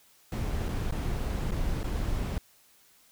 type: noise with dropouts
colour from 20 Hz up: brown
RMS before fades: -30 dBFS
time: 0.32-2.38 s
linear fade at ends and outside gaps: 1 ms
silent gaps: 0.685-0.689 / 0.91-0.923 / 1.509-1.519 / 1.831-1.842 s
effects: white hiss -61 dBFS RMS until 3.11 s